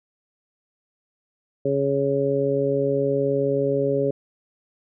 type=harmonic tone; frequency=139 Hz; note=C#3; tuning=5 cents sharp; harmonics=1 / 2 / 3 / 4; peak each=-28 / -27 / -22 / -24 dBFS; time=1.65-4.11 s; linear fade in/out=5 ms; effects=none

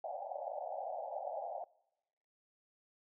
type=band-pass noise; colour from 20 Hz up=white; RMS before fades=-42 dBFS; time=0.04-1.64 s; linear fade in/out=2 ms; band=550 to 820 Hz; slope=96 dB/octave; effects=noise-tail reverb RT60 0.9 s tail -23 dB re dry

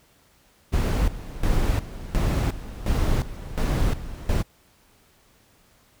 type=noise with tremolo; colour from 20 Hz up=brown; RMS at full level=-21 dBFS; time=0.72-4.43 s; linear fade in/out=20 ms; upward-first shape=square; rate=1.4 Hz; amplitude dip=80%; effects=pink hiss -59 dBFS RMS until 6 s

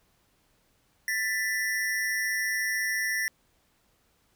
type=ring-modulated tone; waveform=square; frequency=1877 Hz; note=A#6; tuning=11 cents sharp; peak=-24 dBFS; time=1.08-3.28 s; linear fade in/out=0 ms; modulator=107 Hz; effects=pink hiss -68 dBFS RMS until 4.35 s

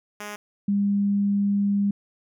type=tone pair in turn; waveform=5% pulse / sine; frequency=207.7 / 201.4 Hz; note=G#3 / G3; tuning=0 / +47 cents; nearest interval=minor second; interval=53 cents; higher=first; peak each=-22 / -19 dBFS; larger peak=second; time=0.2-0.36 / 0.68-1.91 s; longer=second; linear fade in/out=5 ms; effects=none

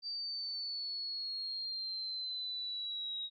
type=exponential sweep; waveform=sine; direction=down; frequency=4657 to 3800 Hz; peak=-37 dBFS; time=0.02-3.3 s; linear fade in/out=50 ms; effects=none

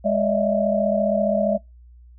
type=tone cluster; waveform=sine; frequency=206.1 / 578 / 629 / 664 Hz; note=G#3 / D5 / D#5 / E5; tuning=-13 / -28 / +19 / +12 cents; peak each=-23 dBFS; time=0.04-1.58 s; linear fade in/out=20 ms; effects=noise-tail reverb RT60 0.2 s tail -24 dB re dry + added 60 Hz sine -44 dBFS peak until 2.18 s

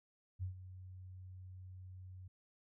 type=tone with ADSR envelope; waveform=sine; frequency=92.5 Hz; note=F#2; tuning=in tune; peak=-36 dBFS; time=0.39-2.28 s; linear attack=37 ms; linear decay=110 ms; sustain=-13 dB; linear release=7 ms; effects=none

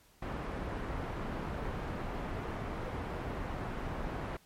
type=low-pass noise; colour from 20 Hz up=pink; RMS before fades=-38 dBFS; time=0.22-4.37 s; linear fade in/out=5 ms; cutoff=1500 Hz; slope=12 dB/octave; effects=pink hiss -64 dBFS RMS until 4.45 s + MP3 64 kbps

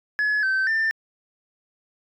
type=tone with pitch steps; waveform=sine; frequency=1699 / 1545 / 1788 Hz; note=G#6 / G6 / A6; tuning=+39 / -26 / +27 cents; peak=-17 dBFS; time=0.19-0.91 s; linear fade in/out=0 ms; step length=240 ms; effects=tanh soft clip ceiling -18 dBFS

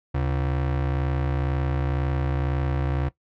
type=ring-modulated tone; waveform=square; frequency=103.83 Hz; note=G#2; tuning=in tune; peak=-20 dBFS; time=0.14-3.09 s; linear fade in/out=10 ms; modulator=31 Hz; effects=noise-tail reverb RT60 0.1 s tail -17 dB re dry + low-pass 2000 Hz 12 dB/octave

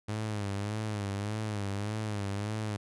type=tone with vibrato; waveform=sawtooth; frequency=103.9 Hz; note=G#2; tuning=1 cent sharp; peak=-28 dBFS; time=0.08-2.77 s; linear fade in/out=10 ms; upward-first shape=sine; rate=1.7 Hz; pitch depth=82 cents each way; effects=resampled to 24000 Hz

